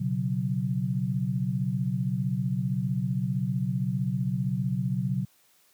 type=chord; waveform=sine; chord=B suspended second; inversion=none; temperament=just; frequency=123.47 / 138.9 / 185.21 Hz; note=B2 / C#3 / F#3; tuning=0 / +4 / +2 cents; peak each=-29 dBFS; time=0-5.25 s; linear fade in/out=10 ms; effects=white hiss -63 dBFS RMS until 5.73 s + high-pass 80 Hz 12 dB/octave

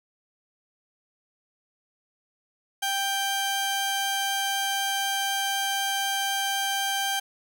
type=tone pair together; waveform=sawtooth; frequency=787 / 1574 Hz; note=G5 / G6; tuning=+7 / +7 cents; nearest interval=octave; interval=1200 cents; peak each=-24 / -22 dBFS; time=2.82-7.2 s; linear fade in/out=10 ms; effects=none

